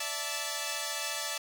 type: chord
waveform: 5% pulse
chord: D suspended second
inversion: none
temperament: equal with one note detuned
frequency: 581.9 / 659.3 / 880 Hz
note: D5 / E5 / A5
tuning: -16 / 0 / 0 cents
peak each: -26 / -26 / -25 dBFS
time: 0-1.38 s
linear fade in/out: 5 ms
effects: none